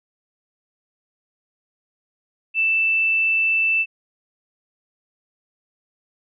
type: tone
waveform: sine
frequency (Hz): 2652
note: E7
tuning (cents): +10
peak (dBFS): -16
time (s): 2.54-3.86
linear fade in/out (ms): 50
effects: none